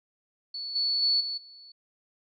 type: tone with level steps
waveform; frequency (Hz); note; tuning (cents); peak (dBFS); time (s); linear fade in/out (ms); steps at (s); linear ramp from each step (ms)
sine; 4435; C#8; 0; -33 / -24 / -21 / -30 / -47; 0.54-1.72; 5; 0.75 / 1.02 / 1.2 / 1.37; 10
effects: none